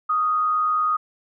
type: tone with frequency modulation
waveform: sine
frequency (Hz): 1244.5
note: D#6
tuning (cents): 0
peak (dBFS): -18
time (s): 0.09-0.97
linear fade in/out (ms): 10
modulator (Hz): 109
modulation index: 0.3
effects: none